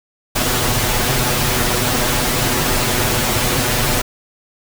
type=noise with comb filter; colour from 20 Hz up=pink; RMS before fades=-17 dBFS; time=0.35-4.02 s; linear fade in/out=10 ms; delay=8.1 ms; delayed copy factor=+0.75; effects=none